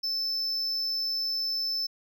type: tone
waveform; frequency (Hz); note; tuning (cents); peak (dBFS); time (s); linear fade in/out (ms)
triangle; 5274; E8; 0; -26; 0.03-1.87; 10
effects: none